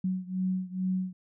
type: beating tone pair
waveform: sine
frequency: 185 / 187.3 Hz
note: F#3 / F#3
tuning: 0 / +21 cents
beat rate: 2.3 Hz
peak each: -30 / -32 dBFS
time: 0.04-1.13 s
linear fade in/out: 5 ms
effects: none